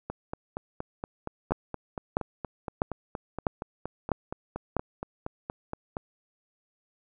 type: two click trains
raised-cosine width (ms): 1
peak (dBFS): -19 / -10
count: 26 / 6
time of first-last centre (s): 0.1-5.969 / 1.52-4.767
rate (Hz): 4.26 / 1.54
effects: none